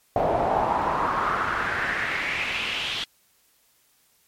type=noise with band-pass filter sweep; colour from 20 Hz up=brown; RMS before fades=-25 dBFS; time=0.16-3.04 s; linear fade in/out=2 ms; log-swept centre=640 to 3400 Hz; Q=3.8; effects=white hiss -63 dBFS RMS until 4.27 s + MP3 64 kbps